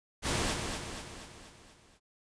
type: noise with echo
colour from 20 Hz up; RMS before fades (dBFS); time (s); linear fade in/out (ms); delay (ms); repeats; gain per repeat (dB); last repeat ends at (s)
pink; -31; 0.22-0.56; 50; 240; 6; -5; 2
effects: resampled to 22050 Hz